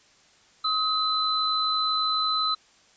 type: tone pair together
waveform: sine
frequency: 1268 / 4026 Hz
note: D#6 / B7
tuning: +32 / +33 cents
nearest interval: octave + minor sixth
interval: 2001 cents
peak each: -25 dBFS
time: 0.64-2.55 s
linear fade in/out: 10 ms
effects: white hiss -58 dBFS RMS until 2.96 s + resampled to 16000 Hz